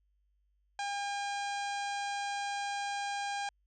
harmonic tone with a mistuned harmonic, 806 Hz, G5, 48 cents sharp, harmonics 1 / 2 / 3 / 4 / 5 / 6 / 7 / 8 / 9 / 10, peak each -35 / -41 / -45 / -47 / -49 / -51 / -52 / -53 / -54 / -55 dBFS, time 0.79-3.49 s, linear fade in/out 2 ms, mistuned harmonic 10, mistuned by +62 cents, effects added 50 Hz sine -70 dBFS peak until 3.66 s

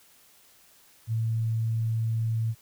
sine tone, 112.8 Hz, A2, 44 cents sharp, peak -24 dBFS, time 1.07-2.55 s, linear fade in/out 50 ms, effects white hiss -58 dBFS RMS until 2.61 s

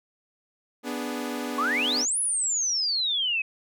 sawtooth chord, G# diminished, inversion first, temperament equal, 246.9 / 293.7 / 415.3 Hz, B3 / D4 / G#4, 0 / 0 / 0 cents, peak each -28 / -30 / -33 dBFS, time 0.83-2.06 s, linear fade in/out 50 ms
sine exponential two-way sweep, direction up then down, 1070 to 10560 to 2510 Hz, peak -23 dBFS, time 1.58-3.42 s, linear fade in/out 5 ms, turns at 2.19 s
effects none

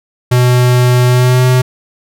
square tone with pitch glide, 124.2 to 127.1 Hz, B2 to C3, +10 to -50 cents, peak -7 dBFS, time 0.31-1.62 s, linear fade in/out 10 ms, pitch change +40 cents, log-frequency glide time 1.07-1.46 s, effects none

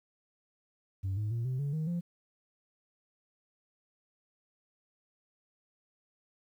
sine tone with pitch steps, 96 / 105.91 / 116.83 / 128.89 / 142.19 / 156.86 / 173.04 Hz, G2 / G#2 / A#2 / C3 / C#3 / D#3 / F3, -36 / +34 / +4 / -26 / +44 / +14 / -16 cents, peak -28 dBFS, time 1.03-2.01 s, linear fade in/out 20 ms, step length 140 ms, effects tanh soft clip ceiling -29 dBFS + 11-bit

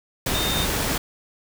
sine tone in noise, 3658 Hz, A#7, 33 cents flat, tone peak -26 dBFS, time 0.34-0.65 s, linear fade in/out 5 ms, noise pink, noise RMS -24 dBFS, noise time 0.26-0.98 s, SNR -5 dB, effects none

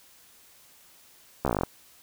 slowing click train, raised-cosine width 1 ms, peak -11 dBFS, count 11, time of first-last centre 1.45-1.635 s, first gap 14 ms, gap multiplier 1.06, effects white hiss -56 dBFS RMS until 2.02 s

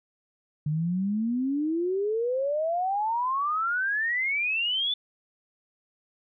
sine exponential sweep, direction up, 146.83 to 3520 Hz, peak -24 dBFS, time 0.66-4.94 s, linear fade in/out 5 ms, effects none

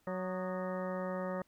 harmonic tone with a mistuned harmonic, 185 Hz, F#3, in tune, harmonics 1 / 2 / 3 / 4 / 5 / 6 / 7 / 8 / 9 / 10, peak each -39 / -45 / -38 / -50 / -47 / -51 / -46 / -57 / -56 / -50 dBFS, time 0.07-1.42 s, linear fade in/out 2 ms, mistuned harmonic 7, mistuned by -74 cents, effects pink hiss -72 dBFS RMS until 1.47 s

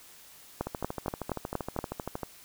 two click trains, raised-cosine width 1 ms, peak -19 / -15 dBFS, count 21 / 6, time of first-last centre 0.67-2.232 / 0.61-1.789 s, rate 12.8 / 4.24 Hz, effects white hiss -53 dBFS RMS until 2.44 s

